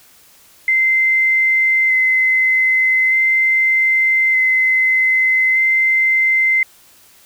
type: tone with vibrato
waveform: sine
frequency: 2064 Hz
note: C7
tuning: 24 cents flat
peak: -11 dBFS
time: 0.68-6.63 s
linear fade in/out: 2 ms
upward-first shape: square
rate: 0.41 Hz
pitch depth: 10 cents each way
effects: white hiss -48 dBFS RMS until 7.25 s